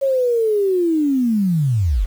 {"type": "linear sweep", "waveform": "sine", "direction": "down", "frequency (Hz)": [554.4, 36.73], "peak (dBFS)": -14, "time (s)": [0.01, 2.06], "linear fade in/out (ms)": 20, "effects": ["7-bit"]}